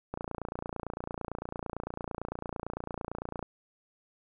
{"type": "click train", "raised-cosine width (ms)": 1, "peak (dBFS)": -21, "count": 96, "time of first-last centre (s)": [0.14, 3.427], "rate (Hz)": 28.9, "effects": []}